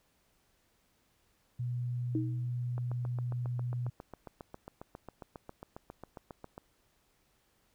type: tone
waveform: sine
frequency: 122.3 Hz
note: B2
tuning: 16 cents flat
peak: -32 dBFS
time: 1.59-3.9 s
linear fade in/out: 10 ms
type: tone with exponential decay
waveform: sine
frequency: 314.9 Hz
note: D#4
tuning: 21 cents sharp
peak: -27 dBFS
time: 2.15-2.5 s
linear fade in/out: 2 ms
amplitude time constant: 75 ms
type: click train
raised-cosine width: 1 ms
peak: -30 dBFS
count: 29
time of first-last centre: 2.78-6.579 s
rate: 7.37 Hz
effects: pink hiss -72 dBFS RMS until 7.74 s